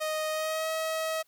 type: tone with pitch glide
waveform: sawtooth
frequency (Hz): 622.3 to 639.1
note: D#5 to D#5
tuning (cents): 0 to +46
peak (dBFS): -25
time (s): 0-1.23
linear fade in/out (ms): 20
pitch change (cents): +46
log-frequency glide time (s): 0.31-0.69
effects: white hiss -69 dBFS RMS until 1.27 s